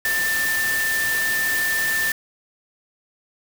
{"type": "tone in noise", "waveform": "sine", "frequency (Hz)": 1781, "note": "A6", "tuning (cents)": 21, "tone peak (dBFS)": -20, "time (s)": [0.05, 2.12], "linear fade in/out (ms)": 2, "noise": "white", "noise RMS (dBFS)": -27, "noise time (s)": [0.05, 2.12], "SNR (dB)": 4, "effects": []}